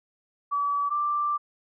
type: tone pair in turn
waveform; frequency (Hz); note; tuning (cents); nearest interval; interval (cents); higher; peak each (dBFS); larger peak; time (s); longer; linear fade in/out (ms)
sine; 1146 / 1177.5; D6 / D6; -43 / +4; unison; 47; second; -23; neither; 0.51-0.9 / 0.9-1.38; second; 20
effects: none